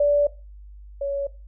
sine tone pair in turn, 580 / 560.2 Hz, D5 / C#5, -22 / +18 cents, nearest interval minor second, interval 60 cents, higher first, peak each -15 / -23 dBFS, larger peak first, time 0-0.27 / 1.01-1.27 s, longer first, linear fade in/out 5 ms, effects noise-tail reverb RT60 0.3 s tail -18 dB re dry + added 50 Hz sine -40 dBFS peak until 1.47 s

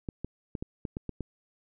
clicks, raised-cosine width 3 ms, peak -21 dBFS, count 8, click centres 0.088 / 0.246 / 0.552 / 0.625 / 0.852 / 0.969 / 1.093 / 1.207 s, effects none

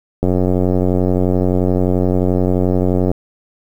click train, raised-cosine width 2 ms, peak -3 dBFS, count 265, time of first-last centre 0.23-3.115 s, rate 91.5 Hz, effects 7-bit

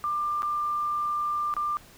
sine tone with dropouts, 1191 Hz, D6, 24 cents sharp, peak -25 dBFS, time 0.04-1.77 s, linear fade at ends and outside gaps 0 ms, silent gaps 0.421-0.43 / 1.539-1.566 s, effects pink hiss -52 dBFS RMS until 1.97 s

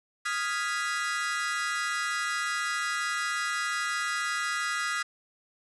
40% pulse chord, F half-diminished seventh, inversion third, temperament equal, 1244.5 / 1396.9 / 1661.2 / 1975.5 Hz, Eb6 / F6 / Ab6 / Cb7, 0 / 0 / 0 / 0 cents, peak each -33 dBFS, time 0.25-5.03 s, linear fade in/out 10 ms, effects resampled to 24000 Hz

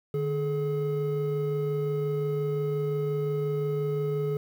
triangle tone pair together, 150 / 424.3 Hz, D3 / G#4, +37 / +37 cents, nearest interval octave + tritone, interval 1800 cents, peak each -27 / -26 dBFS, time 0.14-4.37 s, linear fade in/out 2 ms, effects 9-bit

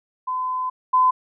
sine tone pair in turn, 1018 / 1018 Hz, C6 / C6, -48 / -48 cents, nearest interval unison, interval 0 cents, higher neither, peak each -22 / -13 dBFS, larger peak second, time 0.27-0.7 / 0.93-1.11 s, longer first, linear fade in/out 10 ms, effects none

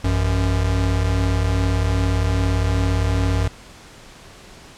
square tone pair together, 55.06 / 92.6 Hz, A1 / F#2, +2 / +2 cents, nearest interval major sixth, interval 900 cents, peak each -22 / -19 dBFS, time 0.04-3.48 s, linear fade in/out 5 ms, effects pink hiss -43 dBFS RMS until 4.77 s + low-pass 8000 Hz 12 dB/octave

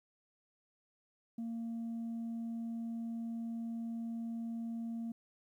sine tone, 230 Hz, A#3, 23 cents flat, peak -35 dBFS, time 1.38-5.12 s, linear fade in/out 5 ms, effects tanh soft clip ceiling -36 dBFS + 12-bit

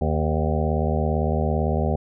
harmonic tone with a mistuned harmonic, 77.78 Hz, D#2, in tune, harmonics 1 / 2 / 3 / 5 / 6 / 7 / 8 / 9 / 10, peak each -23 / -26 / -28 / -30 / -31 / -31 / -32 / -33 / -33 dBFS, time 0.01-1.96 s, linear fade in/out 5 ms, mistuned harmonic 9, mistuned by +28 cents, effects none

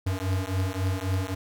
square beating tone pair, 92.5 / 96.2 Hz, F#2 / G2, 0 / -32 cents, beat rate 3.7 Hz, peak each -29 dBFS, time 0.06-1.35 s, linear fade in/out 10 ms, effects none

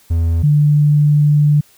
triangle / sine tone pair in turn, 83 / 147.89 Hz, E2 / D3, +12 / +12 cents, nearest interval minor seventh, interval 1000 cents, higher second, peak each -10 / -8 dBFS, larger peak second, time 0.1-0.43 / 0.43-1.61 s, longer second, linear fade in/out 10 ms, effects white hiss -50 dBFS RMS until 1.77 s

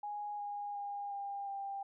sine tone with pitch steps, 828 / 819 / 810 / 801.2 / 792.4 Hz, G#5 / G#5 / G#5 / G5 / G5, -5 / -24 / -43 / +38 / +18 cents, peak -38 dBFS, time 0.03-1.83 s, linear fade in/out 5 ms, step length 360 ms, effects none

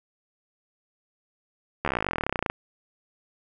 slowing click train, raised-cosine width 0.5 ms, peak -10 dBFS, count 29, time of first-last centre 1.85-2.5 s, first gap 13 ms, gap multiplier 1.04, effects none

